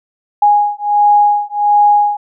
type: beating tone pair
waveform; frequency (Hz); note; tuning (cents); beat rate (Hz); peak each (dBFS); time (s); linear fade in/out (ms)
sine; 826 / 827.4; G#5 / G#5; -10 / -7; 1.4; -11; 0.42-2.17; 5
effects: none